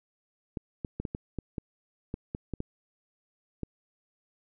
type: clicks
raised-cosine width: 3 ms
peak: -20 dBFS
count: 12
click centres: 0.572 / 0.848 / 1 / 1.052 / 1.149 / 1.387 / 1.582 / 2.141 / 2.349 / 2.537 / 2.604 / 3.633 s
effects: none